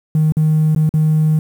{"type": "tone with dropouts", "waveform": "triangle", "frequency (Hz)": 155.56, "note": "D#3", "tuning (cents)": 0, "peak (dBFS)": -7, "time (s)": [0.15, 1.39], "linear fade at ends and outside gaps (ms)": 2, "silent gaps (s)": [[0.322, 0.369], [0.749, 0.761], [0.892, 0.939]], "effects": ["tanh soft clip ceiling -7 dBFS", "7-bit"]}